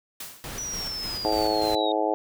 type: noise with exponential decay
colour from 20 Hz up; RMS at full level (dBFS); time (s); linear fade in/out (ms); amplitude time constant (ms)
white; -34; 0.2-0.66; 5; 98
type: noise with tremolo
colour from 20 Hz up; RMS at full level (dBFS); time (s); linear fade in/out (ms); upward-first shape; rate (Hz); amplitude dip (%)
pink; -36; 0.44-1.75; 0; square; 3.4; 40
type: linear sweep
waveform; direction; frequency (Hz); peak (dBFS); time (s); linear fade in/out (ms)
sine; down; 5920 to 3704; -30; 0.58-1.92; 2
type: harmonic tone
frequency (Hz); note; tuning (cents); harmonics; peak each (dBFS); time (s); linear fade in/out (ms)
107.2; A2; -45; 3 / 4 / 5 / 6 / 7 / 8; -29 / -29 / -29 / -29 / -29 / -29; 1.25-2.14; 0
effects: none